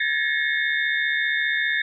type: tone cluster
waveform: sine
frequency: 1656 / 1731 / 1876 / 2169 / 3629 Hz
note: G#6 / A6 / A#6 / C#7 / A#7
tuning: -5 / -29 / +11 / -38 / -47 cents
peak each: -31 / -24 / -26 / -27 / -31 dBFS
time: 0-1.82 s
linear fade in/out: 5 ms
effects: none